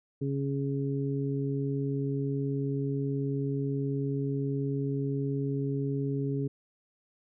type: harmonic tone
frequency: 138.59 Hz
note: C#3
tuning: in tune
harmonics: 1 / 2 / 3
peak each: -30 / -33 / -35 dBFS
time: 0.21-6.48 s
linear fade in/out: 10 ms
effects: none